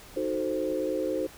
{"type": "chord", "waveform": "sine", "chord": "D# diminished seventh", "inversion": "none", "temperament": "equal", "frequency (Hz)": [311.1, 370, 440, 523.3], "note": ["D#4", "F#4", "A4", "C5"], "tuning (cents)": [0, 0, 0, 0], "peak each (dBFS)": [-32, -33, -34, -30], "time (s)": [0.16, 1.27], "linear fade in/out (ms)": 10, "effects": ["pink hiss -49 dBFS RMS until 1.37 s"]}